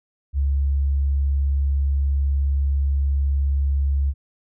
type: tone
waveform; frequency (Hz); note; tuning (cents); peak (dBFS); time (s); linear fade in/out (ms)
sine; 69.5; C#2; +5; -17; 0.33-4.14; 50
effects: none